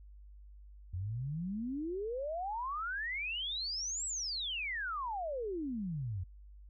sine exponential two-way sweep, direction up then down, 84.8 to 7920 to 84.8 Hz, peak -35 dBFS, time 0.93-6.24 s, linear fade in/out 10 ms, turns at 4.06 s, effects added 50 Hz sine -51 dBFS peak until 6.69 s

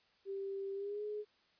sine tone with pitch glide, 392 to 420.1 Hz, G4 to G#4, 0 to +20 cents, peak -38 dBFS, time 0.25-1.25 s, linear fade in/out 50 ms, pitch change +120 cents, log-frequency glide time 0.74-1.03 s, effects white hiss -71 dBFS RMS until 1.59 s + resampled to 11025 Hz

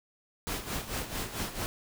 pink noise with tremolo, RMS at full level -33 dBFS, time 0.47-1.66 s, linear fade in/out 0 ms, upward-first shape sine, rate 4.5 Hz, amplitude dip 70%, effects none

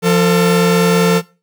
45% pulse tone pair together, 174.6 / 448.9 Hz, F3 / A4, 0 / +35 cents, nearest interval octave + major third, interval 1635 cents, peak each -12 dBFS, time 0.02-1.22 s, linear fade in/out 50 ms, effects noise-tail reverb RT60 0.3 s tail -19 dB re dry

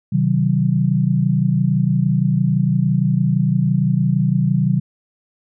sine chord, C diminished, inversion none, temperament just, 130.81 / 156.98 / 188.37 Hz, C3 / Eb3 / Gb3, 0 / +16 / +31 cents, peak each -18 dBFS, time 0.12-4.8 s, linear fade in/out 10 ms, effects none

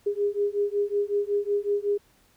sine beating tone pair, 405.4 / 410.8 Hz, G#4 / G#4, -42 / -19 cents, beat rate 5.4 Hz, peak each -26 dBFS, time 0.06-1.98 s, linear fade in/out 10 ms, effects pink hiss -62 dBFS RMS until 2.36 s

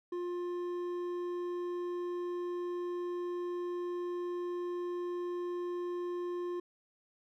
triangle tone with hard clipping, 352.8 Hz, F4, 18 cents sharp, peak -36 dBFS, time 0.12-6.6 s, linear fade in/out 5 ms, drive 10 dB, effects none

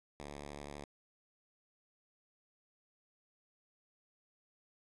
5% pulse tone with vibrato, 72.2 Hz, D2, 29 cents flat, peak -34 dBFS, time 0.2-0.84 s, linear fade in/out 0 ms, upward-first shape sine, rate 11 Hz, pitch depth 22 cents each way, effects resampled to 24000 Hz

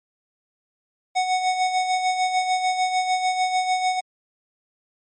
square tone with tremolo, 740 Hz, F#5, in tune, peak -18 dBFS, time 1.15-4.01 s, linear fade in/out 20 ms, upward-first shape sine, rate 6.7 Hz, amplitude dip 55%, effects MP3 32 kbps

